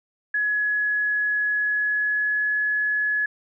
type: tone with pitch glide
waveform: sine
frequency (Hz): 1688 to 1697.8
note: G#6 to G#6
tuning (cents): +28 to +38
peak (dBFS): -20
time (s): 0.34-3.26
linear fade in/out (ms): 5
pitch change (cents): +10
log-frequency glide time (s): 1.5-2.56
effects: none